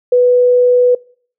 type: tone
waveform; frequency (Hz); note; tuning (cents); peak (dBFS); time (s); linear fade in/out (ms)
sine; 493.9; B4; 0; -6; 0.12-0.95; 5
effects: noise-tail reverb RT60 0.5 s tail -24 dB re dry